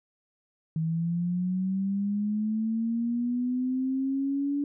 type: linear sweep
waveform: sine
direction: up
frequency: 158.7 to 287.5 Hz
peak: -25 dBFS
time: 0.76-4.64 s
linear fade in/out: 2 ms
effects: none